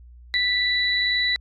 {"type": "tone pair together", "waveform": "sine", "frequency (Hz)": [1975.5, 3951], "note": ["B6", "B7"], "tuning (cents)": [0, 0], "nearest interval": "octave", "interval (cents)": 1200, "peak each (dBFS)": -22, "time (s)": [0.34, 1.36], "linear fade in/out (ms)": 0, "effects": ["added 60 Hz sine -43 dBFS peak until 1.4 s", "AAC 48 kbps"]}